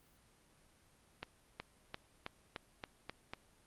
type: accelerating click train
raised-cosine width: 0.3 ms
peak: -25 dBFS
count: 8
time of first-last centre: 1.23-3.335 s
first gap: 370 ms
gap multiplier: 0.93
effects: pink hiss -68 dBFS RMS until 3.66 s + Opus 32 kbps